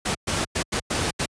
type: noise bursts at uneven times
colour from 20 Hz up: pink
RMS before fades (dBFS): -24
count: 6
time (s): 0.05-0.15 / 0.27-0.45 / 0.55-0.63 / 0.72-0.8 / 0.9-1.11 / 1.19-1.26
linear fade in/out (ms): 10
effects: high-pass 60 Hz 12 dB/octave + resampled to 22050 Hz